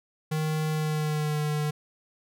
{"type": "tone with pitch glide", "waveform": "square", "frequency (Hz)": [155.5, 150.29], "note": ["D#3", "D3"], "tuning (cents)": [-1, 40], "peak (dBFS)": -26, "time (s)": [0.31, 1.71], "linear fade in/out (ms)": 10, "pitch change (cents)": -59, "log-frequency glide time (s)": [0.7, 1.41], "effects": []}